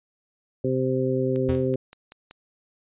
harmonic tone, 130 Hz, C3, 11 cents flat, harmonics 1 / 2 / 3 / 4, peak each -27 / -27 / -25 / -28 dBFS, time 0.64-1.76 s, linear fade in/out 5 ms
click train, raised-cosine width 0.2 ms, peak -26 dBFS, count 6, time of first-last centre 1.36-2.311 s, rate 5.26 Hz
square tone with exponential decay, 86 Hz, F2, 26 cents flat, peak -23 dBFS, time 1.49-1.75 s, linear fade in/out 0 ms, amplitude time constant 55 ms
effects resampled to 8000 Hz

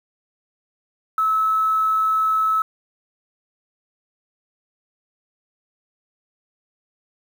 sine tone with quantisation, 1299 Hz, E6, 26 cents flat, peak -16 dBFS, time 1.18-2.62 s, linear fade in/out 2 ms, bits 7, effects none

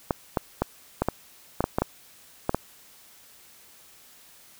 clicks, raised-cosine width 1 ms, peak -8 dBFS, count 11, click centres 0.108 / 0.372 / 0.62 / 1.02 / 1.086 / 1.606 / 1.641 / 1.785 / 1.82 / 2.494 / 2.546 s, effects white hiss -53 dBFS RMS until 4.59 s

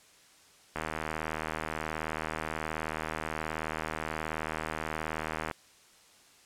click train, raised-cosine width 0.5 ms, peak -18 dBFS, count 375, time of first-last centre 0.76-5.512 s, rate 78.7 Hz, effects white hiss -59 dBFS RMS until 6.45 s + low-pass 9000 Hz 12 dB/octave

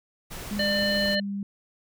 pink noise, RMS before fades -38 dBFS, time 0.3-1.16 s, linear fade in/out 20 ms
sine tone with pitch glide, 205.9 to 199.58 Hz, G#3 to G3, -15 to +31 cents, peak -28 dBFS, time 0.51-1.43 s, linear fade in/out 2 ms, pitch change -54 cents, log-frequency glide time 0.9-1.29 s
harmonic tone, 597 Hz, D5, 28 cents sharp, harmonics 1 / 3 / 5 / 7, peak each -27 / -28 / -32 / -28 dBFS, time 0.59-1.2 s, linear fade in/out 5 ms
effects none

